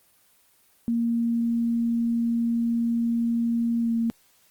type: tone with pitch glide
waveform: sine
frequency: 233.1 to 230 Hz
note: A#3 to A#3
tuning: 0 to -23 cents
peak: -21 dBFS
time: 0.88-4.1 s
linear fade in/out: 0 ms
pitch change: -23 cents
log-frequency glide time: 3.8-3.92 s
effects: white hiss -61 dBFS RMS until 4.5 s + Opus 24 kbps